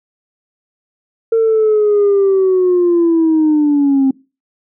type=linear sweep; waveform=sine; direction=down; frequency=456.1 to 264.3 Hz; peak=-7 dBFS; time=1.32-4.11 s; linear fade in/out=5 ms; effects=noise-tail reverb RT60 0.3 s tail -23 dB re dry + tanh soft clip ceiling -6 dBFS